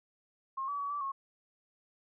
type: tone with pitch steps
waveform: sine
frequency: 1072 / 1145 / 1133 / 1159 / 1090 Hz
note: C6 / D6 / C#6 / D6 / C#6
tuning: +42 / -44 / +37 / -23 / -29 cents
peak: -33 dBFS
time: 0.57-1.12 s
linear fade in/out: 10 ms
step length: 110 ms
effects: none